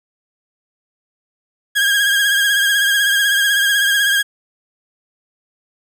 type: tone with vibrato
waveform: 30% pulse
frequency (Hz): 1628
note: G#6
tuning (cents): -35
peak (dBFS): -10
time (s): 1.75-4.23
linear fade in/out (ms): 20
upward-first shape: sine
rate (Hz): 16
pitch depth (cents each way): 45
effects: none